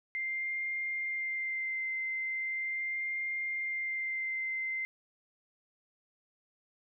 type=tone with vibrato; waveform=sine; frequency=2093 Hz; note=C7; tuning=in tune; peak=-32 dBFS; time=0.15-4.85 s; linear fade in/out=0 ms; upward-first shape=sine; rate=0.39 Hz; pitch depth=14 cents each way; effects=none